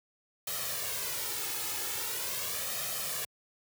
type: noise with flanger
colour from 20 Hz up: white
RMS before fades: -35 dBFS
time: 0.47-3.25 s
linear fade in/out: 5 ms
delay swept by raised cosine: 1.6 to 2.35 ms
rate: 0.42 Hz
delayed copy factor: +0.7
effects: high-pass 80 Hz 12 dB/octave